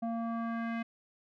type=tone with low-pass filter sweep; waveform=square; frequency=230 Hz; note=A#3; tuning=23 cents flat; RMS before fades=-35 dBFS; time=0.02-0.83 s; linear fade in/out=10 ms; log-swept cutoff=740 to 2200 Hz; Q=2.2; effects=none